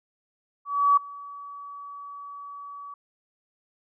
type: tone with ADSR envelope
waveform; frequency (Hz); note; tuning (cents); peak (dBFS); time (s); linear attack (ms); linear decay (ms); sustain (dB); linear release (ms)
sine; 1140; C#6; +48; -14; 0.65-2.94; 320; 6; -23; 3
effects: none